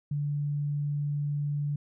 sine tone, 145.5 Hz, D3, 16 cents flat, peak -27 dBFS, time 0.11-1.76 s, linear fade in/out 5 ms, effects none

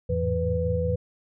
sine tone cluster, 84.9 / 106 / 110.8 / 166.2 / 495.8 Hz, F2 / G#2 / A2 / E3 / B4, -48 / +36 / +13 / +15 / +7 cents, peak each -27 / -34 / -34 / -30 / -26 dBFS, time 0.09-0.96 s, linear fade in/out 10 ms, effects none

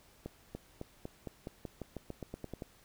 accelerating click train, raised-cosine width 2 ms, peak -27 dBFS, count 15, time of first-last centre 0.26-2.622 s, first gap 290 ms, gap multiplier 0.91, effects pink hiss -63 dBFS RMS until 2.84 s

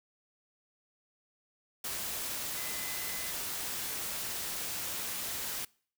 sine tone in noise, 2028 Hz, B6, 45 cents sharp, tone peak -46 dBFS, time 2.57-3.31 s, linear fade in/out 5 ms, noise white, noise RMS -37 dBFS, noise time 1.84-5.65 s, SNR -12 dB, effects noise-tail reverb RT60 0.5 s tail -25 dB re dry

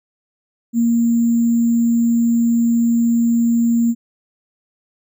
sine tone with sample-and-hold, 233.1 Hz, A#3, in tune, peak -12 dBFS, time 0.73-3.95 s, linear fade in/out 50 ms, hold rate 7350 Hz, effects none

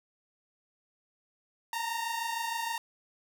sawtooth tone pair together, 905.8 / 932.3 Hz, A#5 / A#5, -50 / 0 cents, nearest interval unison, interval 50 cents, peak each -32 / -30 dBFS, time 1.73-2.78 s, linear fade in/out 2 ms, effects none

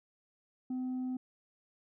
sine tone with tanh clipping, 255.2 Hz, C4, 43 cents flat, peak -34 dBFS, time 0.7-1.17 s, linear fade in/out 5 ms, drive 2 dB, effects none

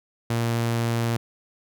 sawtooth tone, 116.54 Hz, A#2, in tune, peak -18 dBFS, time 0.3-1.17 s, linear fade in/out 5 ms, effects none

